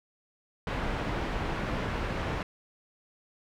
pink low-pass noise, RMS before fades -32 dBFS, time 0.67-2.43 s, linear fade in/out 2 ms, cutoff 2200 Hz, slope 12 dB/octave, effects none

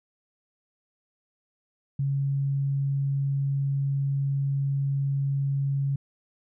sine tone, 138.59 Hz, C#3, in tune, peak -23 dBFS, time 1.99-5.96 s, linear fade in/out 5 ms, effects none

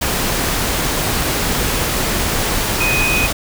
sine tone in noise, 2500 Hz, D#7, 8 cents sharp, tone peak -16 dBFS, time 2.8-3.27 s, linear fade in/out 10 ms, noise pink, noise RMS -18 dBFS, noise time 0.01-3.33 s, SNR -1 dB, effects none

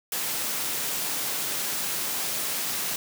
white high-pass noise, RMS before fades -29 dBFS, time 0.12-2.96 s, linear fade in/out 2 ms, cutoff 110 Hz, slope 96 dB/octave, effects none

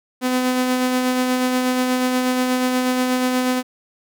sawtooth tone with tremolo, 253.3 Hz, B3, 44 cents sharp, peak -12 dBFS, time 0.21-3.63 s, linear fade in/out 50 ms, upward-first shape sine, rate 8.3 Hz, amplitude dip 30%, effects none

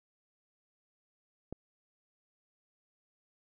click, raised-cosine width 2 ms, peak -26 dBFS, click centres 1.526 s, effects none

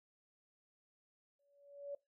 sine tone with exponential growth, 568 Hz, C#5, 42 cents sharp, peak -39 dBFS, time 1.39-1.95 s, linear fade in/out 5 ms, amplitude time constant 120 ms, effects noise-tail reverb RT60 0.2 s tail -20 dB re dry

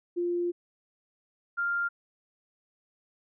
sine tone pair in turn, 349.2 / 1396.8 Hz, F4 / F6, 0 / 0 cents, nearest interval 2 octaves, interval 2400 cents, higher second, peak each -26 dBFS, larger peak neither, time 0.16-0.52 / 1.57-1.89 s, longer first, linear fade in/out 20 ms, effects none

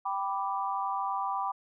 sine chord, G major, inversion none, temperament equal, 784 / 987.8 / 1174.7 Hz, G5 / B5 / D6, 0 / 0 / 0 cents, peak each -33 / -33 / -34 dBFS, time 0.05-1.52 s, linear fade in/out 10 ms, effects none

